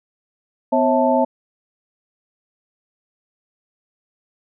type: tone cluster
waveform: sine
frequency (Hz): 253.1 / 542 / 651 / 881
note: B3 / C#5 / E5 / A5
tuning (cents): +43 / -39 / -22 / +2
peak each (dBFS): -19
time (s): 0.72-1.25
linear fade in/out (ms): 10
effects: none